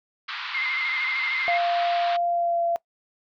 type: band-pass noise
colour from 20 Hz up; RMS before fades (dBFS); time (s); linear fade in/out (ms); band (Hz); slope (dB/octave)
pink; -33; 0.28-2.17; 10; 1000 to 4300; 48
type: tone with vibrato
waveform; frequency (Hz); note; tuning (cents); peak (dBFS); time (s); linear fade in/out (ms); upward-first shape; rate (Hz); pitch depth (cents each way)
sine; 2100; C7; +6; -24; 0.54-1.58; 10; square; 13; 33
type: tone with pitch glide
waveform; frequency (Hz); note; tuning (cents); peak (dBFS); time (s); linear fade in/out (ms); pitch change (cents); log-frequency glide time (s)
sine; 694 to 682.9; F5 to F5; -11 to -39; -21; 1.48-2.76; 0; -28; 2.27-2.62
effects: noise-tail reverb RT60 0.1 s tail -21 dB re dry